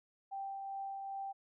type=tone with tremolo; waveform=sine; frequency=784 Hz; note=G5; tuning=in tune; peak=-38 dBFS; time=0.31-1.33 s; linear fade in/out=20 ms; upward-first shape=triangle; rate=2.5 Hz; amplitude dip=30%; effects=none